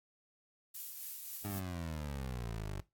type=noise with tremolo; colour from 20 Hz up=violet; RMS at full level=-42 dBFS; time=0.74-1.6 s; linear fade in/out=10 ms; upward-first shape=triangle; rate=3.7 Hz; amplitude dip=40%
type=exponential sweep; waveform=20% pulse; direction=down; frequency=103.83 to 47.53 Hz; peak=-34 dBFS; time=1.44-2.81 s; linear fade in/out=10 ms
effects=noise-tail reverb RT60 0.2 s tail -18 dB re dry + AAC 64 kbps